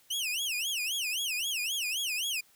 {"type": "tone with vibrato", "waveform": "sawtooth", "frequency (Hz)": 2849, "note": "F7", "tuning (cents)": 34, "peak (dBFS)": -27, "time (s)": [0.1, 2.41], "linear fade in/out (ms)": 10, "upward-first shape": "sine", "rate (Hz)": 3.8, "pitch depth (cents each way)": 280, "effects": ["white hiss -63 dBFS RMS until 2.55 s"]}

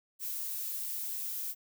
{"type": "noise", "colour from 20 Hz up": "violet", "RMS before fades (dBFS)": -37, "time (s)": [0.19, 1.55], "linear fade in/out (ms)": 50, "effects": []}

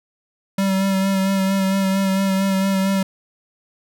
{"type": "tone with vibrato", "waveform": "square", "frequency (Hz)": 193.2, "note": "G3", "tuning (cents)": -25, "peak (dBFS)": -17, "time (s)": [0.58, 3.03], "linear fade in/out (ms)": 5, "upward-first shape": "sine", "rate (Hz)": 4.4, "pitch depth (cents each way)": 23, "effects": []}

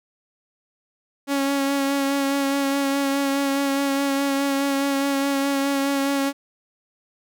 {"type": "tone with vibrato", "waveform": "sawtooth", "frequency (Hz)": 277.2, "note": "C#4", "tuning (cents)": 0, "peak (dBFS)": -16, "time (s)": [1.27, 6.33], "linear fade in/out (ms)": 50, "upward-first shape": "sine", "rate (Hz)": 4.8, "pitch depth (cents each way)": 20, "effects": []}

